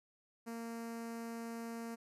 sawtooth tone with notch filter, 230.6 Hz, A#3, 19 cents flat, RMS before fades -44 dBFS, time 0.46-1.96 s, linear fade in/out 20 ms, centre 3400 Hz, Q 1.2, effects resampled to 32000 Hz

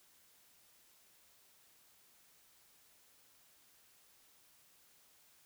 silence, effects white hiss -67 dBFS RMS until 5.45 s

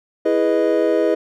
triangle chord, E major seventh, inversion none, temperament equal, 329.6 / 415.3 / 493.9 / 622.3 Hz, E4 / G#4 / B4 / D#5, 0 / 0 / 0 / 0 cents, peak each -18 dBFS, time 0.25-1.15 s, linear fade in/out 10 ms, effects none

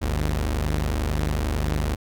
sawtooth tone pair together, 51.08 / 75.6 Hz, G#1 / D#2, -28 / -49 cents, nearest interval perfect fifth, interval 679 cents, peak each -21 dBFS, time 0.01-1.96 s, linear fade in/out 20 ms, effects none

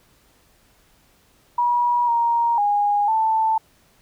sine tone with pitch steps, 964 / 937 / 821 / 884 Hz, B5 / A#5 / G#5 / A5, -42 / +9 / -20 / +8 cents, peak -16 dBFS, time 1.58-3.58 s, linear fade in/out 5 ms, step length 500 ms, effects pink hiss -58 dBFS RMS until 4.01 s

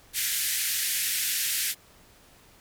white band-pass noise, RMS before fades -28 dBFS, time 0.13-1.75 s, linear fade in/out 50 ms, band 1600 to 15000 Hz, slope 48 dB/octave, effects pink hiss -56 dBFS RMS until 2.6 s

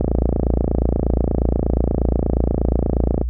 click train, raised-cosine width 2 ms, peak -4 dBFS, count 92, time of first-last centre 0.01-3.214 s, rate 28.4 Hz, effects noise-tail reverb RT60 0.1 s tail -24 dB re dry + added 60 Hz sine -19 dBFS peak until 3.29 s

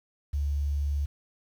sine tone with quantisation, 71.7 Hz, D2, 41 cents flat, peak -25 dBFS, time 0.33-1.06 s, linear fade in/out 10 ms, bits 9, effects none

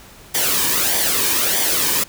white noise with flanger, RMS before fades -18 dBFS, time 0.34-2.04 s, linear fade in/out 10 ms, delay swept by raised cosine 0.74 to 1.51 ms, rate 1.6 Hz, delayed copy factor -0.6, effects pink hiss -43 dBFS RMS until 2.08 s

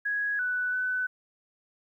sine tone with pitch steps, 1663 / 1488 / 1503 Hz, G#6 / F#6 / F#6, +2 / +9 / +27 cents, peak -26 dBFS, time 0.05-1.07 s, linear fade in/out 10 ms, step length 340 ms, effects 11-bit

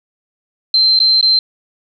sine tone with dropouts, 4119 Hz, C8, 28 cents flat, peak -8 dBFS, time 0.74-1.39 s, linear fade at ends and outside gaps 2 ms, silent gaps 0.991-1.001 / 1.212-1.227 s, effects none

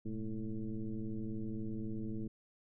sine tone with frequency modulation, 103.83 Hz, G#2, in tune, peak -36 dBFS, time 0.05-2.28 s, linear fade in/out 10 ms, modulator 112 Hz, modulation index 2.1, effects none

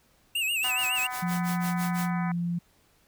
square tone with vibrato, 2691 Hz, E7, 35 cents sharp, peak -26 dBFS, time 0.35-1.07 s, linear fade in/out 5 ms, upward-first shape sine, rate 7.2 Hz, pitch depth 110 cents each way
white noise with tremolo, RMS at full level -37 dBFS, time 0.63-2.1 s, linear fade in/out 0 ms, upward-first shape sine, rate 6 Hz, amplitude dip 95%
harmonic tone, 250.6 Hz, B3, 25 cents sharp, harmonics 3 / 4 / 5 / 6 / 7 / 8 / 9, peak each -36 / -38 / -40 / -42 / -43 / -44 / -45 dBFS, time 0.64-2.32 s, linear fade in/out 5 ms
sine tone with pitch glide, 175.7 to 172.58 Hz, F3 to F3, +11 to -20 cents, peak -26 dBFS, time 1.22-2.59 s, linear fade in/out 10 ms, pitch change -31 cents, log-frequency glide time 2.07-2.32 s
effects pink hiss -64 dBFS RMS until 3.07 s

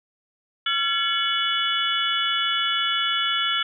sine tone cluster, 1366 / 1703 / 2219 / 2970 / 3416 Hz, F6 / G#6 / C#7 / F#7 / G#7, -39 / +43 / +1 / +6 / +48 cents, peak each -26 / -31 / -31 / -25 / -26 dBFS, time 0.66-3.63 s, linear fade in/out 5 ms, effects none

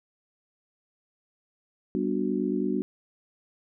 sine chord, G major seventh, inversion none, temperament just, 196 / 245 / 294 / 367.5 Hz, G3 / B3 / D4 / F#4, 0 / -14 / +2 / -12 cents, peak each -30 dBFS, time 1.95-2.82 s, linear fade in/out 0 ms, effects none

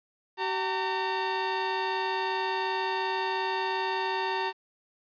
sawtooth tone pair together, 381.7 / 911.5 Hz, G4 / A#5, -46 / -39 cents, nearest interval octave + minor third, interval 1507 cents, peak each -28 / -25 dBFS, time 0.37-4.53 s, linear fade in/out 50 ms, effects resampled to 11025 Hz + 10-bit

